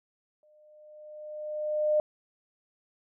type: tone with exponential growth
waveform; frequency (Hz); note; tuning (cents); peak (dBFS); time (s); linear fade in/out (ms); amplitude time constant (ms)
sine; 606; D#5; -46; -20; 0.43-2; 1; 340
effects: none